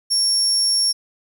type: tone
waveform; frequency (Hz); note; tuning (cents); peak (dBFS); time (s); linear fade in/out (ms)
35% pulse; 5500; F8; -27; -13; 0.1-0.93; 20
effects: none